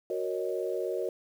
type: chord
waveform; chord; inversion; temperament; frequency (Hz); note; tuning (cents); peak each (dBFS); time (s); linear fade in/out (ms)
sine; D# minor seventh; first; equal; 370 / 466.2 / 554.4 / 622.3; F#4 / A#4 / C#5 / D#5; 0 / 0 / 0 / 0; -33 / -34 / -36 / -37; 0.1-1.09; 2
effects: 9-bit